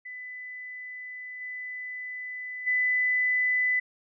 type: tone with level steps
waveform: sine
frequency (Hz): 2000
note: B6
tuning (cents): +21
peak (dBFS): -37 / -34 / -22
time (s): 0.05-3.8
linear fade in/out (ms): 10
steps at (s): 1.4 / 2.66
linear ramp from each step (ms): 20
effects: none